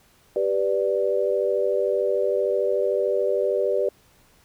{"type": "chord", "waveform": "sine", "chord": "G major", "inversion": "none", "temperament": "equal", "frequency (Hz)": [392, 493.9, 587.3], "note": ["G4", "B4", "D5"], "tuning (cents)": [0, 0, 0], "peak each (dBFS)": -24, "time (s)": [0.36, 3.89], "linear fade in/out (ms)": 2, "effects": ["pink hiss -58 dBFS RMS until 4.44 s"]}